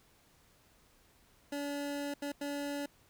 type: tone bursts at uneven times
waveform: 25% pulse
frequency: 286.1 Hz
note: D4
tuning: 45 cents flat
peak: -32 dBFS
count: 3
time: 1.52-2.14 / 2.22-2.32 / 2.41-2.86 s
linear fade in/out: 5 ms
effects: pink hiss -66 dBFS RMS until 3.09 s